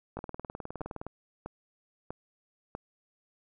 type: two click trains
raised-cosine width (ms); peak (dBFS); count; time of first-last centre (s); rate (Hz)
1; -23 / -24; 5 / 18; 0.17-2.751 / 0.19-1.066; 1.55 / 19.4
effects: none